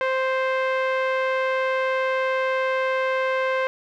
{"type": "tone with low-pass filter", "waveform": "sawtooth", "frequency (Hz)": 523.3, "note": "C5", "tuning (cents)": 0, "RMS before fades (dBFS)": -23, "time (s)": [0.01, 3.67], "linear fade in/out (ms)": 0, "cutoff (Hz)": 2100, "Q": 1.5, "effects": []}